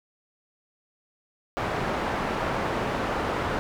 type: low-pass noise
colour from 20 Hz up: white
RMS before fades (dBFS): -28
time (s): 1.57-3.59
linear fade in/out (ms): 0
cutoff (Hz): 1100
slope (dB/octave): 12
effects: none